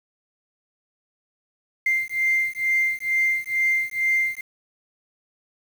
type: beating tone pair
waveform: sine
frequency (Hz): 2093 / 2095.2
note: C7 / C7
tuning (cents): 0 / +2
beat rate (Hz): 2.2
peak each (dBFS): -22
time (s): 1.86-4.41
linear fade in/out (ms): 5
effects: tanh soft clip ceiling -13 dBFS + 7-bit